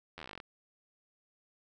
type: slowing click train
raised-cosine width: 0.3 ms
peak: -28 dBFS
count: 14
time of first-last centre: 0.18-0.402 s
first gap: 11 ms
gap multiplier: 1.07
effects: none